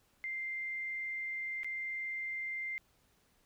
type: tone with dropouts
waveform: sine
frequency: 2093 Hz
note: C7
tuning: in tune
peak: -36 dBFS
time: 0.24-2.78 s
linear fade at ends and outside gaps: 0 ms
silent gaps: 1.633-1.645 s
effects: pink hiss -71 dBFS RMS until 3.45 s

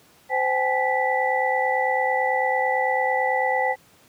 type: tone cluster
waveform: sine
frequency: 516 / 778 / 847 / 1972 Hz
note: C5 / G5 / G#5 / B6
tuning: -24 / -13 / +34 / -3 cents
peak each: -25 dBFS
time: 0.29-3.76 s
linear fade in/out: 50 ms
effects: pink hiss -55 dBFS RMS until 4.08 s + high-pass 100 Hz 12 dB/octave

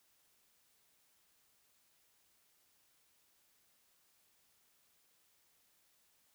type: silence
effects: white hiss -73 dBFS RMS until 6.34 s

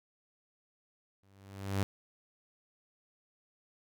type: tone with exponential growth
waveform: sawtooth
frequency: 98 Hz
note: G2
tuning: in tune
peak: -23 dBFS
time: 1.23-1.83 s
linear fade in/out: 0 ms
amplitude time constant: 130 ms
effects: none

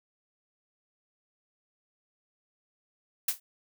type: noise with exponential decay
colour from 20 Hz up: blue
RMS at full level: -22 dBFS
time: 3.28-3.4 s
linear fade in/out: 5 ms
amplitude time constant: 25 ms
effects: none

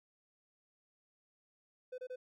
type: tone bursts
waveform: triangle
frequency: 506 Hz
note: B4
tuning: 42 cents sharp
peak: -39 dBFS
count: 3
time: 1.92-2.16 s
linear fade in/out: 10 ms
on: 62 ms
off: 27 ms
effects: none

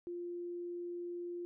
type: tone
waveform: sine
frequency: 349.2 Hz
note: F4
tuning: in tune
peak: -39 dBFS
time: 0.07-1.45 s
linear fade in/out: 0 ms
effects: none

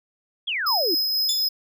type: exponential sweep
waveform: sine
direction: down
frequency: 3458 to 298.7 Hz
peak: -23 dBFS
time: 0.47-0.95 s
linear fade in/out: 10 ms
type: tone with tremolo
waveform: square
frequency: 5090 Hz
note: D#8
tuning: 39 cents sharp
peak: -20 dBFS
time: 0.66-1.49 s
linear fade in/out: 10 ms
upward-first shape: sine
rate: 4.1 Hz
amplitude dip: 25%
type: tone with exponential decay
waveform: 25% pulse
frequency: 3520 Hz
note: A7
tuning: in tune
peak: -16 dBFS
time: 1.29-1.49 s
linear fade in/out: 2 ms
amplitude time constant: 42 ms
effects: none

